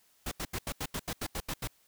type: noise bursts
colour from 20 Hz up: pink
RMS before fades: -35 dBFS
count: 11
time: 0.26-1.675 s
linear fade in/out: 5 ms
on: 55 ms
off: 81 ms
effects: white hiss -67 dBFS RMS until 1.87 s